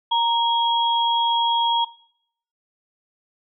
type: tone pair together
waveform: sine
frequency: 932.3 / 3301 Hz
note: A#5 / G#7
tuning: 0 / -11 cents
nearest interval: octave + minor seventh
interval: 2189 cents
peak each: -18 / -22 dBFS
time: 0.11-1.85 s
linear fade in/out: 10 ms
effects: noise-tail reverb RT60 0.7 s tail -21 dB re dry